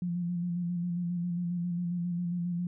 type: tone with vibrato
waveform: sine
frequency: 174.61 Hz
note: F3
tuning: in tune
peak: -29 dBFS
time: 0.02-2.67 s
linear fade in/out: 2 ms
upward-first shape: square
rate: 7.4 Hz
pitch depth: 28 cents each way
effects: none